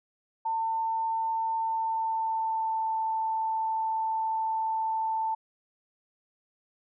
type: tone with pitch glide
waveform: sine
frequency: 898 to 887.2 Hz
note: A5 to A5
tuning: +35 to +14 cents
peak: -26 dBFS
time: 0.45-5.35 s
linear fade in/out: 10 ms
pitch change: -21 cents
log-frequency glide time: 1.57-2.93 s
effects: none